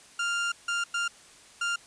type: tone bursts at uneven times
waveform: 30% pulse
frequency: 1396.9 Hz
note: F6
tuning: in tune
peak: -24 dBFS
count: 4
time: 0.19-0.52 / 0.68-0.84 / 0.94-1.08 / 1.61-1.76 s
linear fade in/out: 5 ms
effects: white hiss -53 dBFS RMS until 1.86 s + resampled to 22050 Hz